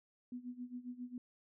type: tone with tremolo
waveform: sine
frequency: 246.9 Hz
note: B3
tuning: in tune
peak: -40 dBFS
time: 0.32-1.18 s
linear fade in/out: 2 ms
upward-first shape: sine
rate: 7.4 Hz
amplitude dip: 85%
effects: none